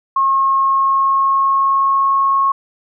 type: tone with pitch glide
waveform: sine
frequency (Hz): 1082 to 1092.7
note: C#6 to C#6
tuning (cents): -42 to -25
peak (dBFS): -11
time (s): 0.16-2.52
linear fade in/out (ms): 5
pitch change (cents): +17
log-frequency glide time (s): 0.55-2.13
effects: none